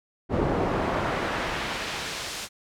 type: noise with band-pass filter sweep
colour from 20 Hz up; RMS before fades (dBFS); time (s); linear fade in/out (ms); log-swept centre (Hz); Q
brown; -28; 0.29-2.49; 50; 430 to 7000; 0.72
effects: none